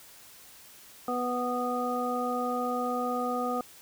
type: harmonic tone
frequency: 246.9 Hz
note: B3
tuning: in tune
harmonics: 1 / 2 / 3 / 5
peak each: -33 / -33 / -33 / -33 dBFS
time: 1.08-3.61 s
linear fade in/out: 2 ms
effects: white hiss -52 dBFS RMS until 3.81 s